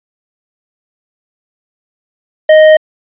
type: tone with tanh clipping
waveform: sine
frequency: 622.3 Hz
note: D#5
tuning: in tune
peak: -3 dBFS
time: 2.49-2.77 s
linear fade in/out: 5 ms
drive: 11 dB
effects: resampled to 8000 Hz